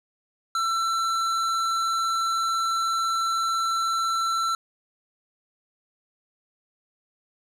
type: tone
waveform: square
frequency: 1341 Hz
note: E6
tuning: 29 cents sharp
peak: -23 dBFS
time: 0.55-4.55 s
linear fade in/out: 2 ms
effects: low-pass 8000 Hz 12 dB/octave + 9-bit

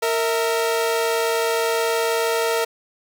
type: tone pair together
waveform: sawtooth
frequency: 460.3 / 651 Hz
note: A#4 / E5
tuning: -22 / -22 cents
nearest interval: tritone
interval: 600 cents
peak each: -16 / -21 dBFS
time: 0.02-2.65 s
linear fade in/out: 10 ms
effects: none

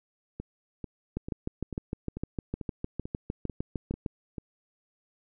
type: two click trains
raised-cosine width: 3 ms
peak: -23 / -18 dBFS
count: 10 / 20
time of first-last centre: 0.4-4.382 / 1.17-4.062 s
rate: 2.26 / 6.57 Hz
effects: none

